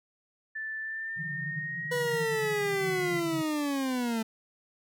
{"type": "tone with pitch glide", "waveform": "sine", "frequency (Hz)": [1760, 2010], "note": ["A6", "B6"], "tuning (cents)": [0, 30], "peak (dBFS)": -33, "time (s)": [0.55, 3.2], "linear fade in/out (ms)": 10, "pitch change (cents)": 230, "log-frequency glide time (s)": [0.8, 2.83]}
{"type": "band-pass noise", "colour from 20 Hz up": "white", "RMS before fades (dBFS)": -40, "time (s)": [1.16, 3.42], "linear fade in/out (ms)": 10, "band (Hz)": [140, 170], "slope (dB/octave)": 96}
{"type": "linear sweep", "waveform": "40% pulse", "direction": "down", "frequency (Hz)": [493.9, 219.8], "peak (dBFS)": -27, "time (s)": [1.91, 4.23], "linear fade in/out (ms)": 10}
{"effects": []}